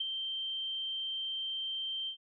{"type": "tone with ADSR envelope", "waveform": "sine", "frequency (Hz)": 3136, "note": "G7", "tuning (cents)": 0, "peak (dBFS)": -29, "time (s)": [0, 2.17], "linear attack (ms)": 8, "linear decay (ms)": 16, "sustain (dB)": -5, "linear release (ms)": 91, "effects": []}